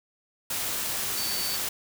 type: tone in noise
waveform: sine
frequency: 4540 Hz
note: C#8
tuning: 41 cents sharp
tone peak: -32 dBFS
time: 1.17-1.57 s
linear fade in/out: 5 ms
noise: white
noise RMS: -30 dBFS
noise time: 0.5-1.69 s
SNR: -5 dB
effects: none